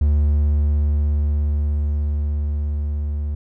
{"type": "tone with level ramp", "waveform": "triangle", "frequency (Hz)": 73.6, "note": "D2", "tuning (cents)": 4, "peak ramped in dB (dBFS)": [-11, -19], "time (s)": [0.01, 3.35], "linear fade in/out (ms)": 5, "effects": []}